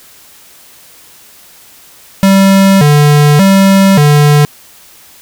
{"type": "tone with vibrato", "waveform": "square", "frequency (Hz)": 169.2, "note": "E3", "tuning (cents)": 45, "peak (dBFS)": -4, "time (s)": [2.23, 4.45], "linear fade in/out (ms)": 0, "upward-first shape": "square", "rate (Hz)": 0.86, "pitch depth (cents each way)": 240, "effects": ["white hiss -39 dBFS RMS until 5.21 s"]}